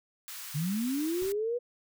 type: high-pass noise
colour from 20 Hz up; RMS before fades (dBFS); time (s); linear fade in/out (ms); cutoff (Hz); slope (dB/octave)
white; -42; 0.28-1.32; 0; 1000; 24
type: linear sweep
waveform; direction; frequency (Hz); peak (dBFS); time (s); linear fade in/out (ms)
sine; up; 138.59 to 493.9; -28; 0.54-1.59; 20
type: noise with exponential decay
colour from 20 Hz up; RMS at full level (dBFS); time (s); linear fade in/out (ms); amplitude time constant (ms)
brown; -42; 1.22-1.42; 0; 42
effects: none

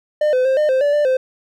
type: tone with pitch steps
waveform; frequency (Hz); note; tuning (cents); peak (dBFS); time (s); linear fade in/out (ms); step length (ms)
triangle; 603 / 509 / 528 / 605 / 522 / 579 / 591 / 518; D5 / C5 / C5 / D#5 / C5 / D5 / D5 / C5; +46 / -48 / +16 / -49 / -4 / -25 / +11 / -17; -11; 0.21-1.17; 5; 120
effects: none

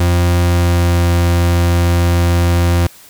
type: tone with pitch glide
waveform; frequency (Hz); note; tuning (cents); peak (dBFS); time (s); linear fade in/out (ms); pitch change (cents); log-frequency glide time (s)
40% pulse; 87.31 to 86.51; F2 to F2; 0 to -16; -9; 0-2.87; 5; -16; 0.37-1.12
effects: white hiss -41 dBFS RMS until 3.09 s

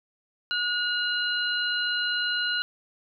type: tone cluster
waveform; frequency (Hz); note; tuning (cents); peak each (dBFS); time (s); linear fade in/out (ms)
sine; 1449 / 2859 / 4074; F#6 / F7 / C8; -37 / +40 / -47; -27 / -30 / -30; 0.51-2.62; 0
effects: none

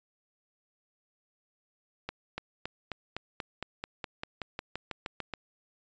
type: accelerating click train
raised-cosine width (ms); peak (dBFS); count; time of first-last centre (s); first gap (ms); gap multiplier
0.3; -19; 17; 2.09-5.337; 290; 0.95
effects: resampled to 16000 Hz

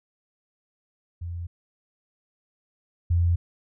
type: tone pair in turn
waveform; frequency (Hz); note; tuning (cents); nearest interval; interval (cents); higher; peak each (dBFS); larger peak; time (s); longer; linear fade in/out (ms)
sine; 86 / 86; F2 / F2; -26 / -26; unison; 0; neither; -30 / -18; second; 1.21-1.47 / 3.1-3.36; neither; 10
effects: none

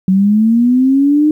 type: linear sweep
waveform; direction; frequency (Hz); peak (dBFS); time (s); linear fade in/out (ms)
sine; up; 185.1 to 307.5; -7; 0.08-1.31; 2
effects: 8-bit

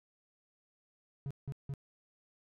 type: tone bursts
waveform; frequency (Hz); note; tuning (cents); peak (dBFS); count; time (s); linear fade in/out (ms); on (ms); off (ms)
triangle; 138.59; C#3; 0; -34; 3; 1.26-1.738; 0; 46; 170
effects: none

